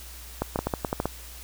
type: clicks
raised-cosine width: 1 ms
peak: -11 dBFS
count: 9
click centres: 0.42 / 0.559 / 0.59 / 0.67 / 0.738 / 0.848 / 0.929 / 1.001 / 1.056 s
effects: added 60 Hz sine -43 dBFS peak until 1.43 s + white hiss -45 dBFS RMS until 1.43 s